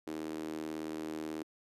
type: tone with high-pass filter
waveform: sawtooth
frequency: 78.3 Hz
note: D#2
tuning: 11 cents sharp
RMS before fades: -40 dBFS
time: 0.07-1.43 s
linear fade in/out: 0 ms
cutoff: 320 Hz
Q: 4.3
effects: resampled to 32000 Hz